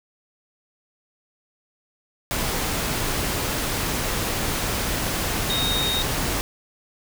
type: tone in noise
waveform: sine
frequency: 3723 Hz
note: A#7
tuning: 3 cents flat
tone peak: -23 dBFS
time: 5.5-6.02 s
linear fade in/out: 0 ms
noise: pink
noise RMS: -25 dBFS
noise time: 2.31-6.41 s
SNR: -1 dB
effects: none